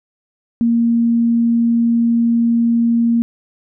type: tone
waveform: sine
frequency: 233.1 Hz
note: A#3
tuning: in tune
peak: -11 dBFS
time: 0.61-3.22 s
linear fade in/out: 0 ms
effects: none